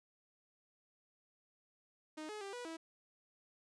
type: tone with pitch steps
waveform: sawtooth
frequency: 309.5 / 423.9 / 395.1 / 488.4 / 325.8 Hz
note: D#4 / G#4 / G4 / B4 / E4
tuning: -9 / +35 / +14 / -19 / -20 cents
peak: -40 dBFS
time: 2.17-2.77 s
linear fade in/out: 10 ms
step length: 120 ms
effects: resampled to 22050 Hz